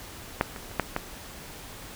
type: clicks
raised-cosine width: 0.5 ms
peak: -6 / -23 / -28 / -7 / -11 dBFS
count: 5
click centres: 0.411 / 0.562 / 0.714 / 0.797 / 0.964 s
effects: pink hiss -43 dBFS RMS until 1.95 s